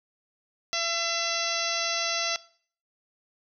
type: harmonic tone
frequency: 674 Hz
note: E5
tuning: 38 cents sharp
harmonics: 1 / 2 / 3 / 4 / 5 / 6 / 7 / 8 / 9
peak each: -35 / -35 / -35 / -35 / -35 / -35 / -35 / -35 / -35 dBFS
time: 0.73-2.36 s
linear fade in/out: 0 ms
effects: noise-tail reverb RT60 0.5 s tail -19 dB re dry